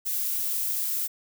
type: noise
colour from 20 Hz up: violet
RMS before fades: -28 dBFS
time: 0.05-1.08 s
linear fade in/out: 20 ms
effects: none